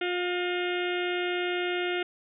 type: harmonic tone with a mistuned harmonic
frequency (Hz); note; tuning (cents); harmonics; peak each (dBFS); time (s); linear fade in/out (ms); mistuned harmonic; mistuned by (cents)
355.9; F4; +33; 1 / 2 / 4 / 5 / 6 / 7 / 8 / 9 / 10; -29 / -36 / -35 / -41 / -37 / -41 / -38 / -43 / -44; 0.01-2.03; 5; 5; +36
effects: none